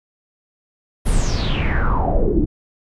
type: noise with low-pass filter sweep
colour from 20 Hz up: brown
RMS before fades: -17 dBFS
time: 1.05-2.46 s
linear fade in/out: 20 ms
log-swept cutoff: 11000 to 270 Hz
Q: 7
effects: none